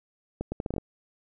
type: accelerating click train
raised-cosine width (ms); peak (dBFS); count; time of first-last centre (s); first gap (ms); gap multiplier
2; -17; 8; 0.41-0.782; 110; 0.74
effects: none